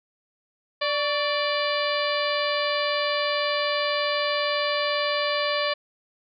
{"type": "harmonic tone with a mistuned harmonic", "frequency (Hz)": 587.3, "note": "D5", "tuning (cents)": 0, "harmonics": [1, 2, 3, 4, 5, 6, 7, 8], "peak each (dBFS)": [-26, -29, -31, -32, -33, -34, -34, -35], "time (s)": [0.81, 5.74], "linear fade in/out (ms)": 10, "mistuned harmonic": 2, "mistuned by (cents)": -66, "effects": []}